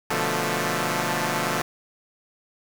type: chord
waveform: 5% pulse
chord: B half-diminished seventh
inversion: none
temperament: equal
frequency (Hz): 123.47 / 146.83 / 174.61 / 220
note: B2 / D3 / F3 / A3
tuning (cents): 0 / 0 / 0 / 0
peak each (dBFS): -19 / -18 / -17 / -17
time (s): 0.1-1.62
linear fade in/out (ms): 5
effects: 7-bit